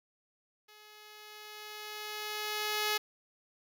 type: tone with level ramp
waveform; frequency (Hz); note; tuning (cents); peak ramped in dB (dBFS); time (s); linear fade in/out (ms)
5% pulse; 423.3; G#4; +33; -44 to -17; 0.68-2.98; 10
effects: none